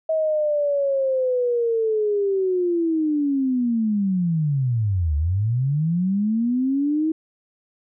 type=linear two-way sweep; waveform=sine; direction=down then up; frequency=642 to 71.3 to 321.7 Hz; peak=-18 dBFS; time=0.09-7.12 s; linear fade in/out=5 ms; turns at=5.16 s; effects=none